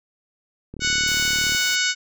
click train, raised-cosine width 3 ms, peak -22 dBFS, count 31, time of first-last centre 0.74-1.549 s, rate 37.1 Hz
harmonic tone, 740 Hz, F#5, in tune, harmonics 2 / 3 / 4 / 5 / 6 / 7 / 8 / 9 / 10, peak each -24 / -26 / -27 / -28 / -29 / -29 / -30 / -31 / -31 dBFS, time 0.8-1.95 s, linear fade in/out 50 ms
white noise, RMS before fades -35 dBFS, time 1.07-1.76 s, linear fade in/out 10 ms
effects none

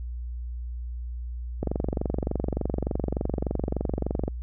click train, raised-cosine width 2 ms, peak -13 dBFS, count 63, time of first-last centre 1.63-4.28 s, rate 23.4 Hz, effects added 60 Hz sine -31 dBFS peak until 4.42 s

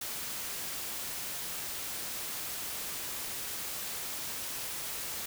white noise, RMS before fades -38 dBFS, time 0.01-5.26 s, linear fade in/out 5 ms, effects none

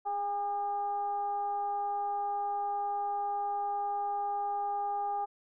sine tone with frequency modulation, 811 Hz, G#5, 41 cents flat, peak -30 dBFS, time 0.05-5.26 s, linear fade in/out 20 ms, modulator 401 Hz, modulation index 0.44, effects none

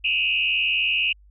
sine tone with frequency modulation, 2700 Hz, E7, 41 cents sharp, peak -19 dBFS, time 0.04-1.13 s, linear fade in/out 10 ms, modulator 83.7 Hz, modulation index 2.6, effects added 50 Hz sine -49 dBFS peak until 1.3 s

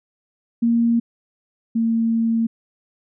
sine tone pair in turn, 233.1 / 227.8 Hz, A#3 / A#3, 0 / -40 cents, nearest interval unison, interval 40 cents, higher first, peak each -14 / -16 dBFS, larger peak first, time 0.62-1 / 1.75-2.47 s, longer second, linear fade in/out 10 ms, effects none

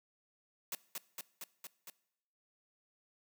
white noise with echo, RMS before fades -39 dBFS, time 0.72-0.75 s, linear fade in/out 2 ms, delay 230 ms, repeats 5, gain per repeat -2 dB, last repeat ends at 1.9 s, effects noise-tail reverb RT60 0.8 s tail -21 dB re dry + high-pass 200 Hz 12 dB/octave

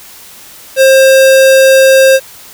square tone, 532 Hz, C5, 29 cents sharp, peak -3 dBFS, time 0.76-2.2 s, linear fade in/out 50 ms, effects white hiss -34 dBFS RMS until 2.53 s

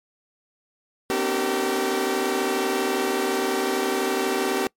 sawtooth tone cluster, 246.9 / 267.4 / 299.3 / 384.9 / 459.2 Hz, B3 / C4 / D4 / G4 / A#4, 0 / +38 / +33 / -32 / -26 cents, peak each -28 / -26 / -27 / -20 / -25 dBFS, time 1.1-4.67 s, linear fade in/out 0 ms, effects noise-tail reverb RT60 0.1 s tail -24 dB re dry + MP3 64 kbps

